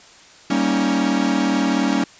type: chord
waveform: 45% pulse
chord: Eb dominant seventh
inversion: first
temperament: equal with one note detuned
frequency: 196 / 233.1 / 277.2 / 315.7 Hz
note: G3 / Bb3 / Db4 / Eb4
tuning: 0 / 0 / 0 / +25 cents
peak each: -23 / -23 / -20 / -25 dBFS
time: 0.5-2.04 s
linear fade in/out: 5 ms
effects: white hiss -46 dBFS RMS until 2.19 s + resampled to 16000 Hz